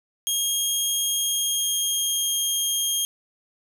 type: tone with pitch glide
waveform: 15% pulse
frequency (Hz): 3251 to 3229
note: G#7 to G#7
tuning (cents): -38 to -49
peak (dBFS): -15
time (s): 0.27-3.05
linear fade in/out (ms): 0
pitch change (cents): -11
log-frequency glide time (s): 1.04-2.39
effects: none